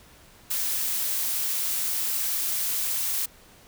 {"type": "noise", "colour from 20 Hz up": "blue", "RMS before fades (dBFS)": -27, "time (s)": [0.5, 3.26], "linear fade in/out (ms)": 10, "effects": ["pink hiss -53 dBFS RMS until 3.67 s"]}